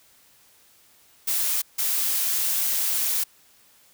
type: noise bursts at uneven times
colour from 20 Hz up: blue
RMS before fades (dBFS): -24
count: 2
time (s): 1.27-1.62 / 1.78-3.24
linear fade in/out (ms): 10
effects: white hiss -57 dBFS RMS until 3.93 s